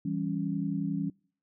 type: chord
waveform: sine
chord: C# diminished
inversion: first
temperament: equal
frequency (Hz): 164.81 / 196 / 277.2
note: E3 / G3 / C#4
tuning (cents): 0 / 0 / 0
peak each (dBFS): -33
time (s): 0.05-1.1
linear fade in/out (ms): 5
effects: noise-tail reverb RT60 0.5 s tail -26 dB re dry